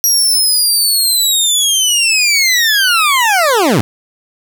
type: linear sweep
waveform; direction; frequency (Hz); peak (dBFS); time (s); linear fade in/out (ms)
20% pulse; down; 5720 to 86.7; -4; 0.04-3.81; 0
effects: none